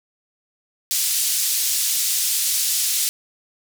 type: band-pass noise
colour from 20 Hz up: white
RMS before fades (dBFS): -21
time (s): 0.91-3.09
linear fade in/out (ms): 0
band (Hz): 4100 to 12000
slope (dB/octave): 12
effects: none